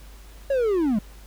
triangle linear sweep, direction down, 566 to 194.4 Hz, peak -17 dBFS, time 0.5-0.99 s, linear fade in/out 5 ms, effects added 50 Hz sine -42 dBFS peak until 1.26 s + pink hiss -51 dBFS RMS until 1.26 s

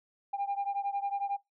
sine beating tone pair, 797 / 808 Hz, G5 / G#5, +28 / -48 cents, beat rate 11 Hz, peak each -31 / -33 dBFS, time 0.33-1.37 s, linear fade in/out 10 ms, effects noise-tail reverb RT60 0.2 s tail -24 dB re dry + tanh soft clip ceiling -26 dBFS

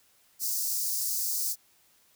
white high-pass noise, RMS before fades -30 dBFS, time 0.39-1.56 s, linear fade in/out 50 ms, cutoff 4700 Hz, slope 48 dB/octave, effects white hiss -64 dBFS RMS until 2.15 s

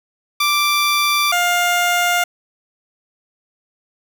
15% pulse tone pair in turn, 1174.7 / 705.4 Hz, D6 / F5, 0 / +17 cents, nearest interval major sixth, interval 883 cents, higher first, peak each -8 dBFS, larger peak neither, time 0.4-1.32 / 1.32-2.24 s, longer neither, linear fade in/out 5 ms, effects none

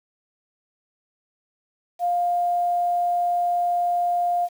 sine tone, 703 Hz, F5, 11 cents sharp, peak -19 dBFS, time 1.99-4.49 s, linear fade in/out 50 ms, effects 8-bit

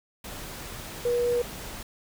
sine tone in noise, 482.2 Hz, B4, 41 cents flat, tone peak -22 dBFS, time 1.05-1.42 s, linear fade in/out 5 ms, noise pink, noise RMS -39 dBFS, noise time 0.24-1.83 s, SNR +14 dB, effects none

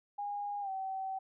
sine tone with pitch glide, 817 to 766.7 Hz, G#5 to G5, -29 to -39 cents, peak -35 dBFS, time 0.18-1.19 s, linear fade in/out 10 ms, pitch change -110 cents, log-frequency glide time 0.61-0.7 s, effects none

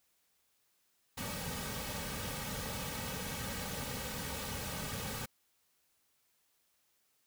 pink noise with comb filter, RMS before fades -40 dBFS, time 1.17-5.26 s, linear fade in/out 10 ms, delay 2.9 ms, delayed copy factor -0.75, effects white hiss -75 dBFS RMS until 7.26 s

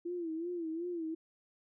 sine tone with vibrato, 336.4 Hz, E4, 35 cents sharp, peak -35 dBFS, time 0.05-1.15 s, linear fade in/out 10 ms, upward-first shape sine, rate 2.7 Hz, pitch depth 100 cents each way, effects none

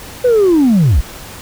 sine linear sweep, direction down, 511 to 46.25 Hz, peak -5 dBFS, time 0.24-1.01 s, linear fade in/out 10 ms, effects tanh soft clip ceiling -5 dBFS + pink hiss -32 dBFS RMS until 1.41 s

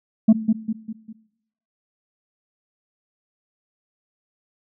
sine tone with echo, 220 Hz, A3, in tune, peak -5 dBFS, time 0.28-0.33 s, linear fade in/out 10 ms, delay 200 ms, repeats 4, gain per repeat -7 dB, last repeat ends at 1.13 s, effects noise-tail reverb RT60 0.7 s tail -17 dB re dry + tanh soft clip ceiling -7 dBFS

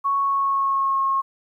sine tone with pitch glide, 1108.7 to 1084 Hz, C#6 to C#6, 0 to -39 cents, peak -18 dBFS, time 0.04-1.22 s, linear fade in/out 20 ms, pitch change -39 cents, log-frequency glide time 0.18-1 s, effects 10-bit

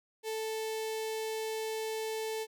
sawtooth tone with notch filter, 440 Hz, A4, in tune, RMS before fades -36 dBFS, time 0.23-2.47 s, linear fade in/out 50 ms, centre 1300 Hz, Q 1.4, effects none

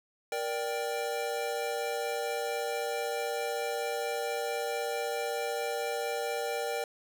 square chord, G minor, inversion first, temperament equal with one note detuned, 471.3 / 587.3 / 784 Hz, Bb4 / D5 / G5, +19 / 0 / 0 cents, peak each -35 / -37 / -37 dBFS, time 0.32-6.84 s, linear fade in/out 2 ms, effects none

